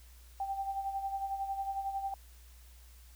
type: tone with tremolo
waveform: sine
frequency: 784 Hz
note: G5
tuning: in tune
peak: -31 dBFS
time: 0.4-2.14 s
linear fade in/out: 2 ms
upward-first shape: sine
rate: 11 Hz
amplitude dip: 60%
effects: added 60 Hz sine -53 dBFS peak until 3.15 s + white hiss -62 dBFS RMS until 3.15 s